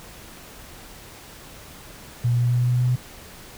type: tone with pitch steps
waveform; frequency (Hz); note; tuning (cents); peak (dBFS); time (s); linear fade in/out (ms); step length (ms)
sine; 120.1 / 120.8 / 121.5 / 122.2 / 122.91 / 123.62 / 124.34 / 125.06; B2 / B2 / B2 / B2 / B2 / B2 / B2 / B2; -48 / -38 / -28 / -18 / -8 / +2 / +12 / +22; -17; 2.24-2.96; 10; 90
effects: pink hiss -43 dBFS RMS until 3.57 s